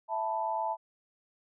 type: chord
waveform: sine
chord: E suspended fourth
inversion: none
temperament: equal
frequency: 659.3 / 880 / 987.8 Hz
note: E5 / A5 / B5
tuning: 0 / 0 / 0 cents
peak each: -35 / -31 / -37 dBFS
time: 0.08-0.77 s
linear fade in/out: 50 ms
effects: none